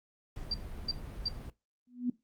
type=noise; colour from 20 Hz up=brown; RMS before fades=-42 dBFS; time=0.36-1.5 s; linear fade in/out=2 ms
type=tone bursts; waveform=sine; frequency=4699 Hz; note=D8; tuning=in tune; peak=-29 dBFS; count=3; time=0.51-1.286 s; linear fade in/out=5 ms; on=32 ms; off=340 ms
type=tone with exponential growth; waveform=sine; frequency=245.7 Hz; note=B3; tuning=9 cents flat; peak=-25 dBFS; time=1.87-2.1 s; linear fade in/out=5 ms; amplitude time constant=49 ms
effects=noise-tail reverb RT60 0.2 s tail -18 dB re dry + Opus 48 kbps